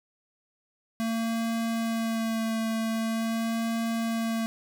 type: tone with vibrato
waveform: square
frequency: 226 Hz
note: A3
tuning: 47 cents sharp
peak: -27 dBFS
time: 1-4.46 s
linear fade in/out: 0 ms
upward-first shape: sine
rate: 0.44 Hz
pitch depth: 17 cents each way
effects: none